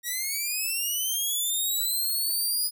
5% pulse linear sweep, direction up, 1887 to 4978 Hz, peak -18 dBFS, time 0.03-2.71 s, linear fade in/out 50 ms, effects none

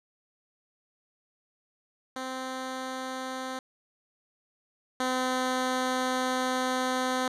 10% pulse tone pair in turn, 259.7 / 256.1 Hz, C4 / C4, -13 / -37 cents, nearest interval unison, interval 24 cents, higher first, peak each -25 / -18 dBFS, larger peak second, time 2.16-3.59 / 5-7.28 s, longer second, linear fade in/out 2 ms, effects low-pass 9000 Hz 12 dB/octave

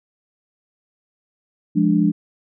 sine chord, D diminished, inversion first, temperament equal, 174.61 / 207.7 / 293.7 Hz, F3 / Ab3 / D4, 0 / 0 / 0 cents, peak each -18 dBFS, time 1.75-2.12 s, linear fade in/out 20 ms, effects none

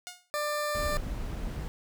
5% pulse tone with exponential decay, 719 Hz, F#5, 50 cents flat, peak -25 dBFS, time 0.07-0.3 s, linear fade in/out 0 ms, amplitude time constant 48 ms
20% pulse tone, 594 Hz, D5, 20 cents sharp, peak -24 dBFS, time 0.34-0.97 s, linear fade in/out 0 ms
brown noise, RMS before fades -34 dBFS, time 0.75-1.68 s, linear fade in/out 0 ms
effects none

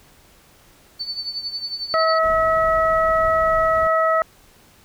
sine tone with tremolo, 4505 Hz, C#8, 27 cents sharp, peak -22 dBFS, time 0.99-2.19 s, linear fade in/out 20 ms, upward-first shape triangle, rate 11 Hz, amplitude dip 80%
harmonic tone, 645 Hz, E5, 38 cents flat, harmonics 1 / 2 / 3, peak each -18 / -18 / -26 dBFS, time 1.94-4.22 s, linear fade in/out 0 ms
brown noise, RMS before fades -34 dBFS, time 2.23-3.87 s, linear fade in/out 0 ms
effects pink hiss -52 dBFS RMS until 4.84 s

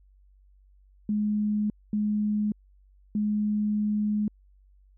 sine tone bursts at uneven times, 210 Hz, G#3, 19 cents sharp, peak -23 dBFS, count 3, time 1.09-1.7 / 1.93-2.52 / 3.15-4.28 s, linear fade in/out 2 ms, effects added 48 Hz sine -55 dBFS peak until 4.97 s

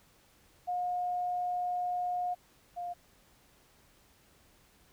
sine tone pair in turn, 717 / 705.1 Hz, F5 / F5, +45 / +16 cents, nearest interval unison, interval 29 cents, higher first, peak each -30 / -35 dBFS, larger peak first, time 0.67-2.35 / 2.76-2.94 s, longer first, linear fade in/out 20 ms, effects pink hiss -64 dBFS RMS until 4.92 s

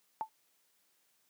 sine tone with exponential decay, 877 Hz, A5, 6 cents flat, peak -28 dBFS, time 0.21-0.29 s, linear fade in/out 0 ms, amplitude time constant 17 ms, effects white hiss -73 dBFS RMS until 1.29 s + high-pass 150 Hz 12 dB/octave

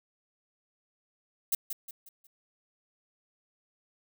violet noise with echo, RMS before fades -27 dBFS, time 1.52-1.55 s, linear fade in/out 5 ms, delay 180 ms, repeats 4, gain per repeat -8 dB, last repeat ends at 2.27 s, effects none

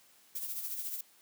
violet noise with tremolo, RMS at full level -36 dBFS, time 0.35-1.01 s, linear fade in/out 5 ms, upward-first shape triangle, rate 14 Hz, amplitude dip 60%, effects white hiss -63 dBFS RMS until 1.21 s + high-pass 150 Hz 12 dB/octave

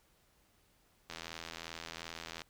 click train, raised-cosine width 0.2 ms, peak -25 dBFS, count 110, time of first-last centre 1.1-2.418 s, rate 82.7 Hz, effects pink hiss -70 dBFS RMS until 2.49 s

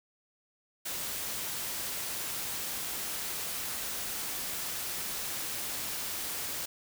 white noise, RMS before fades -36 dBFS, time 0.85-6.66 s, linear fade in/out 10 ms, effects none

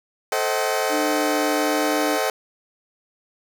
sawtooth chord, A diminished seventh, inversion none, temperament just, 440 / 528 / 633.6 / 760.3 Hz, A4 / C5 / Eb5 / Gb5, 0 / +16 / +31 / +47 cents, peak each -22 dBFS, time 0.32-2.3 s, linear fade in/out 2 ms
sine tone, 300.2 Hz, D4, 38 cents sharp, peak -24 dBFS, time 0.89-2.19 s, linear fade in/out 50 ms
effects none

